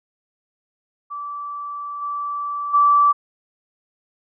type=tone with level steps; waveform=sine; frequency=1160 Hz; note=D6; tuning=22 cents flat; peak=-27 / -23 / -11 dBFS; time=1.1-3.13 s; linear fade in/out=20 ms; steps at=2.01 / 2.73 s; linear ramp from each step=20 ms; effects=none